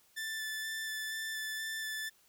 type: tone with vibrato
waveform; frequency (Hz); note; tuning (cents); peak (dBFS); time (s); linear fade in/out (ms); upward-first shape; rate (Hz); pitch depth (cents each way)
sawtooth; 1760; A6; 0; -33; 0.16-2.1; 20; square; 2.1; 9
effects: white hiss -67 dBFS RMS until 2.28 s